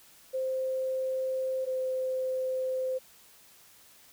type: tone pair in turn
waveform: sine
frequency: 522 / 517.5 Hz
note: C5 / C5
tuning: -4 / -19 cents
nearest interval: unison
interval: 15 cents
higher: first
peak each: -28 dBFS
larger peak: neither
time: 0.33-1.66 / 1.66-2.99 s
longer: neither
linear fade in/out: 20 ms
effects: white hiss -57 dBFS RMS until 4.12 s